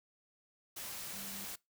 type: tone in noise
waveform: sine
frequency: 196 Hz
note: G3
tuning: in tune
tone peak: -51 dBFS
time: 1.13-1.45 s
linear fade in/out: 10 ms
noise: white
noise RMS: -44 dBFS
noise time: 0.76-1.56 s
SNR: -10 dB
effects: noise-tail reverb RT60 0.2 s tail -23 dB re dry